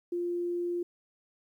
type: tone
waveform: sine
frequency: 349.2 Hz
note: F4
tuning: in tune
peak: -29 dBFS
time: 0.12-0.83 s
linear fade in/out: 5 ms
effects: 11-bit